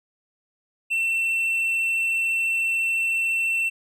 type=tone; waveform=triangle; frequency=2693 Hz; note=E7; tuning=36 cents sharp; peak=-19 dBFS; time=0.9-3.7 s; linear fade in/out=20 ms; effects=none